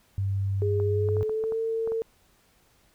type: tone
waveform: sine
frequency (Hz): 98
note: G2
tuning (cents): 0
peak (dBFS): -24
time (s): 0.18-1.23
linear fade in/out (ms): 0
type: tone with pitch glide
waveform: sine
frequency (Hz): 410.9 to 450.7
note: G#4 to A4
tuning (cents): -18 to +42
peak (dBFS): -25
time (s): 0.62-2.02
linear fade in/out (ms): 0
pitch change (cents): +160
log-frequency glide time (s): 0.83-1.6
type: clicks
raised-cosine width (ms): 1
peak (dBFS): -26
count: 9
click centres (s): 0.8 / 1.088 / 1.168 / 1.21 / 1.295 / 1.439 / 1.522 / 1.875 / 1.92
effects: pink hiss -63 dBFS RMS until 2.94 s